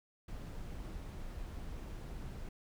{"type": "noise", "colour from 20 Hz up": "brown", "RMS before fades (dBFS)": -44, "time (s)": [0.28, 2.49], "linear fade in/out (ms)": 5, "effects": []}